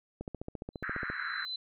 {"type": "click train", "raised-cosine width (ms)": 2, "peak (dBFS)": -25, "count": 14, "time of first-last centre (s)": [0.21, 1.1], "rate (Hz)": 14.6}
{"type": "tone with exponential growth", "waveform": "sine", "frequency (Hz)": 4033, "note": "B7", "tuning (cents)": 36, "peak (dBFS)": -33, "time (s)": [0.73, 1.56], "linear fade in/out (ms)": 5, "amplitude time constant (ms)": 180}
{"type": "band-pass noise", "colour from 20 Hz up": "pink", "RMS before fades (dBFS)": -37, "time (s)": [0.83, 1.45], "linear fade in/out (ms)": 0, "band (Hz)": [1400, 1800], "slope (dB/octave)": 48}
{"effects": []}